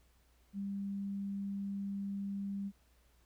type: tone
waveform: sine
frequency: 198.6 Hz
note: G3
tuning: 23 cents sharp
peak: -36 dBFS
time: 0.53-2.72 s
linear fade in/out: 50 ms
effects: added 60 Hz sine -67 dBFS peak until 3.25 s + pink hiss -72 dBFS RMS until 3.25 s